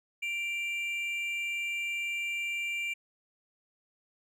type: tone pair together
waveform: triangle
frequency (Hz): 2354 / 2800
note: D7 / F7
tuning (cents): +3 / +4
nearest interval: minor third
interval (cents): 301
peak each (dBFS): -30 / -38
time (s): 0.22-2.94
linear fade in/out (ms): 10
effects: none